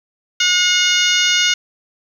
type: harmonic tone with a mistuned harmonic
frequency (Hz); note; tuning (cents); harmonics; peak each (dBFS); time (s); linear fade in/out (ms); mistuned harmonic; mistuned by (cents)
719; F#5; -50; 2 / 3 / 4 / 5 / 6 / 7 / 8 / 9; -20 / -20 / -17 / -20 / -25 / -25 / -25 / -22; 0.4-1.54; 5; 2; +15
effects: 7-bit